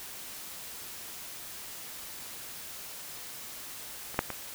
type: clicks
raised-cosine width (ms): 0.5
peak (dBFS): -27 / -9 / -19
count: 3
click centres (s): 4.144 / 4.191 / 4.303
effects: white hiss -43 dBFS RMS until 4.54 s